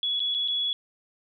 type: tone with dropouts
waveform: sine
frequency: 3381 Hz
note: G#7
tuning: 30 cents sharp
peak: -24 dBFS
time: 0.03-0.73 s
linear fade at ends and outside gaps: 1 ms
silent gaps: 0.195-0.202 / 0.343-0.347 / 0.478-0.483 s
effects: none